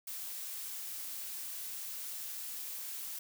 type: noise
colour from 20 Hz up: blue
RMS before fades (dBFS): -42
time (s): 0.07-3.19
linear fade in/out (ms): 5
effects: none